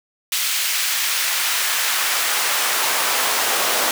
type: noise with high-pass filter sweep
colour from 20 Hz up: pink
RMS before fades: -20 dBFS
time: 0.32-3.91 s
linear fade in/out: 2 ms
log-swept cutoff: 2500 to 560 Hz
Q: 0.81
effects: none